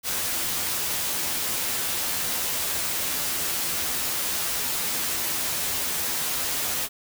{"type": "noise with comb filter", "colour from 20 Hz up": "white", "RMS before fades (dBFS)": -27, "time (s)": [0.03, 6.89], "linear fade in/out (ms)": 50, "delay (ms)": 12, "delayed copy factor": 0.5, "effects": []}